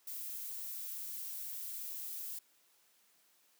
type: noise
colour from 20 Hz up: violet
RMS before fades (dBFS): -43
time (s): 0.07-2.39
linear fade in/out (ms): 5
effects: white hiss -70 dBFS RMS until 3.59 s + high-pass 200 Hz 12 dB/octave